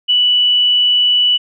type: tone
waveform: sine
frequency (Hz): 2960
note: F#7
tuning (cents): 0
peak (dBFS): -9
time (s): 0.08-1.38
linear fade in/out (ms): 20
effects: none